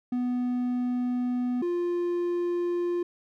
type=tone pair in turn; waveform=triangle; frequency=247.3 / 349.7 Hz; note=B3 / F4; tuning=+3 / +2 cents; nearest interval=tritone; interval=599 cents; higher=second; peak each=-23 dBFS; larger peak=neither; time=0.12-1.62 / 1.62-3.03 s; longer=first; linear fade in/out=5 ms; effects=none

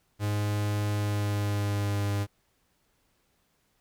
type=tone with pitch glide; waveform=45% pulse; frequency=103.83 to 101.58 Hz; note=G#2 to G#2; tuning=0 to -38 cents; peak=-26 dBFS; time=0.19-2.27 s; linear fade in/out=50 ms; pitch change=-38 cents; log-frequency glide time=0.92-2.03 s; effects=pink hiss -71 dBFS RMS until 3.8 s

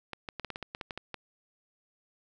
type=clicks; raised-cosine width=0.3 ms; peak=-21 dBFS; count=12; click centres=0.133 / 0.288 / 0.397 / 0.447 / 0.503 / 0.559 / 0.627 / 0.749 / 0.812 / 0.908 / 0.976 / 1.143 s; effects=none

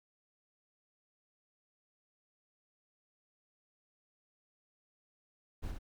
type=noise with echo; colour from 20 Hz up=brown; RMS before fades=-38 dBFS; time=5.62-5.72 s; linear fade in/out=20 ms; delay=68 ms; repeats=1; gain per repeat=-4 dB; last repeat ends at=5.788 s; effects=none

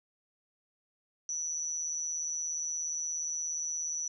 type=tone with amplitude modulation; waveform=sine; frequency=5920 Hz; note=F#8; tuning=in tune; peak=-29 dBFS; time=1.29-4.08 s; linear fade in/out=2 ms; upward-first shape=sine; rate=157 Hz; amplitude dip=70%; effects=none

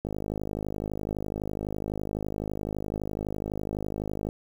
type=click train; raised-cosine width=2 ms; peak=-18 dBFS; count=221; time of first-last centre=0.05-4.289 s; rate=51.9 Hz; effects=8-bit

